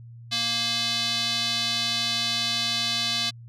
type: tone with band-pass filter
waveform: square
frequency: 233.1 Hz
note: A#3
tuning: in tune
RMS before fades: -26 dBFS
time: 0.31-3.31 s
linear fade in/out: 20 ms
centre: 4000 Hz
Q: 3.5
effects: added 117 Hz sine -41 dBFS peak until 3.48 s